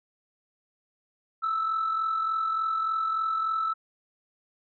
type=tone pair together; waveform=sine; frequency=1275.1 / 1318.5 Hz; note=D#6 / E6; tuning=+42 / 0 cents; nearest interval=minor second; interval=58 cents; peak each=-33 / -24 dBFS; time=1.42-3.74 s; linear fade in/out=20 ms; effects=tanh soft clip ceiling -21 dBFS